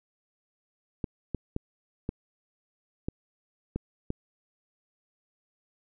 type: clicks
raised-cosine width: 3 ms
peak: -17 dBFS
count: 7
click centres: 1.042 / 1.347 / 1.564 / 2.091 / 3.085 / 3.76 / 4.104 s
effects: none